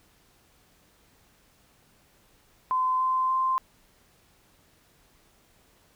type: tone with pitch steps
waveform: sine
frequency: 1027 / 1035.3 / 1043.7 Hz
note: C6 / C6 / C6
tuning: -33 / -19 / -5 cents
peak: -22 dBFS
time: 2.71-3.58 s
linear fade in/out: 0 ms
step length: 290 ms
effects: pink hiss -62 dBFS RMS until 5.95 s